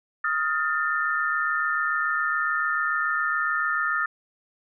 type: tone cluster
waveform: sine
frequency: 1257 / 1404 / 1789 Hz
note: D#6 / F6 / A6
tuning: +17 / +9 / +28 cents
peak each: -27 / -27 / -26 dBFS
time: 0.24-4.06 s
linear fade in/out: 5 ms
effects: none